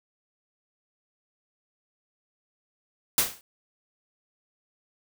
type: noise with exponential decay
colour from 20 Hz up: white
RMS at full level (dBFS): -18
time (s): 3.18-3.41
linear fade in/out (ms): 1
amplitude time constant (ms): 49
effects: none